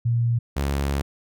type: tone pair in turn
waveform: sine / sawtooth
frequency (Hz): 117.7 / 69.98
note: A#2 / C#2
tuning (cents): +17 / +17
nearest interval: major sixth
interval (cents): 900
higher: first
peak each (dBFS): -18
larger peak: neither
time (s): 0.05-0.39 / 0.56-1.02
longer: second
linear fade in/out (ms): 10
effects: none